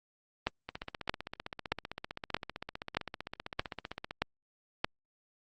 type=two click trains; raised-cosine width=0.3 ms; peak=-22 / -12 dBFS; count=54 / 8; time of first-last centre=0.69-4.109 / 0.47-4.845 s; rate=15.5 / 1.6 Hz; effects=Opus 32 kbps